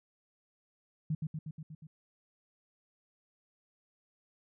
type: tone with echo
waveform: sine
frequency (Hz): 155.56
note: D#3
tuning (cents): 0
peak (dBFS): -29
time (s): 1.1-1.15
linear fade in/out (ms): 5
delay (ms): 120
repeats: 6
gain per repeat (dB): -3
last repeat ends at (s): 1.87
effects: none